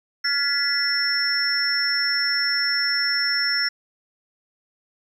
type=tone cluster; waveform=sine; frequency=1419 / 1700 / 1984 / 5400 Hz; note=F6 / G#6 / B6 / E8; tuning=+27 / +40 / +7 / +41 cents; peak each=-28 / -27 / -26 / -21 dBFS; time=0.24-3.69 s; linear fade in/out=10 ms; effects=tanh soft clip ceiling -10 dBFS + 9-bit